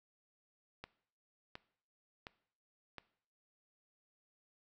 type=click train; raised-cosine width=0.3 ms; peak=-29 dBFS; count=4; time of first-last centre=0.84-2.983 s; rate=1.4 Hz; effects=noise-tail reverb RT60 0.6 s tail -19 dB re dry